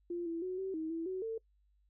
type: tone with pitch steps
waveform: sine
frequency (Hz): 347 / 332.8 / 368.5 / 382.2 / 317.8 / 329.3 / 374.2 / 448.9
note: F4 / E4 / F#4 / G4 / D#4 / E4 / F#4 / A4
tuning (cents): -11 / +17 / -7 / -44 / +37 / -2 / +20 / +35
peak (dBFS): -35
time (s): 0.1-1.38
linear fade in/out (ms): 5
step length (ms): 160
effects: noise-tail reverb RT60 0.1 s tail -24 dB re dry + added 50 Hz sine -68 dBFS peak until 1.89 s